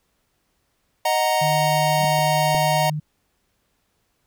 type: chord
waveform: square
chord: D# minor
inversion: none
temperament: equal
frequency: 622.3 / 740 / 932.3 Hz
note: D#5 / F#5 / A#5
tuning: 0 / 0 / 0 cents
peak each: -23 dBFS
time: 1.05-2.9 s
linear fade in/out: 5 ms
type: tone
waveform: sine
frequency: 151.8 Hz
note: D#3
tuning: 42 cents flat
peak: -23 dBFS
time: 1.41-3 s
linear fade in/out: 10 ms
type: tone with exponential growth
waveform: sine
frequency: 188.3 Hz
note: F#3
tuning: 31 cents sharp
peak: -24 dBFS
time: 1.93-2.05 s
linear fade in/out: 2 ms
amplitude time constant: 26 ms
type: clicks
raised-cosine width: 2 ms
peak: -26 / -16 dBFS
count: 2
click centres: 2.188 / 2.548 s
effects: pink hiss -69 dBFS RMS until 4.26 s